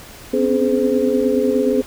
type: tone cluster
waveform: sine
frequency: 252.8 / 262.4 / 279.5 / 421.6 / 513 Hz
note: B3 / C4 / C#4 / G#4 / C5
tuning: +41 / +5 / +14 / +26 / -34 cents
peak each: -20 / -24 / -23 / -18 / -20 dBFS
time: 0.33-1.82 s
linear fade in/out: 10 ms
effects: pink hiss -39 dBFS RMS until 1.86 s